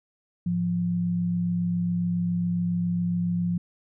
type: tone pair together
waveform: sine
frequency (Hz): 107.35 / 174.61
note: A2 / F3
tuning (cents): -42 / 0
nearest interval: minor sixth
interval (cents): 842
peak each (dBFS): -33 / -23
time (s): 0.46-3.58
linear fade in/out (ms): 5
effects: none